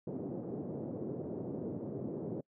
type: band-pass noise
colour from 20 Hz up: white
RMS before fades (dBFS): -40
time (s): 0.07-2.41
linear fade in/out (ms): 5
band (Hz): 120 to 450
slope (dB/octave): 24
effects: noise-tail reverb RT60 0.1 s tail -26 dB re dry